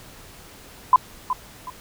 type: tone with echo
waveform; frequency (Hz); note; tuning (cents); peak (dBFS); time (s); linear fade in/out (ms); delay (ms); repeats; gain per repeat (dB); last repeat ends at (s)
sine; 1011; B5; +40; -8; 0.93-0.96; 2; 370; 2; -11; 1.7
effects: pink hiss -45 dBFS RMS until 1.8 s